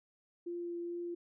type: tone with vibrato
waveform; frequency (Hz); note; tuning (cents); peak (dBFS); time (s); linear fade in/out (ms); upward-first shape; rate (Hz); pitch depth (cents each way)
sine; 345.5; F4; -19; -37; 0.46-1.15; 10; triangle; 2.3; 10
effects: none